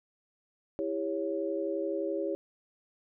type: chord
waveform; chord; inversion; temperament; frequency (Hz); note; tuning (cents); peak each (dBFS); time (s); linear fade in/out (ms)
sine; C# diminished; first; equal with one note detuned; 329.6 / 401.2 / 554.4; E4 / G4 / C#5; 0 / +40 / 0; -34; 0.79-2.35; 0
effects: none